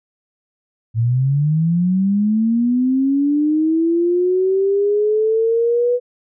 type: linear sweep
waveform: sine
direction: up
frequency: 110.3 to 493.9 Hz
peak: -13 dBFS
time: 0.94-6 s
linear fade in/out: 50 ms
effects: none